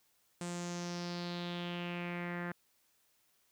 sawtooth tone with low-pass filter sweep, 174.61 Hz, F3, in tune, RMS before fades -40 dBFS, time 0.41-2.52 s, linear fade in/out 2 ms, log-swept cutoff 8200 to 1700 Hz, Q 4, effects white hiss -73 dBFS RMS until 3.51 s

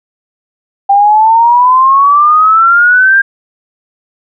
sine exponential sweep, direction up, 789 to 1611 Hz, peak -3 dBFS, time 0.89-3.22 s, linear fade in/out 10 ms, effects none

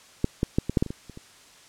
clicks, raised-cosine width 3 ms, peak -8 / -9 / -7 / -13 / -7 / -9 / -22 / -19 / -28 / -27 dBFS, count 10, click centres 0.244 / 0.431 / 0.585 / 0.696 / 0.772 / 0.825 / 0.863 / 0.905 / 1.097 / 1.174 s, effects white hiss -52 dBFS RMS until 1.68 s + low-pass 8000 Hz 12 dB/octave

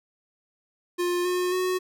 square tone with pitch steps, 353.4 / 360.6 / 368 Hz, F4 / F#4 / F#4, +21 / -45 / -9 cents, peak -24 dBFS, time 0.98-1.79 s, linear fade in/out 20 ms, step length 270 ms, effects none

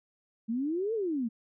sine exponential two-way sweep, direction up then down, 216.7 to 466.2 to 216.7 Hz, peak -28 dBFS, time 0.48-1.29 s, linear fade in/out 20 ms, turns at 0.94 s, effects none

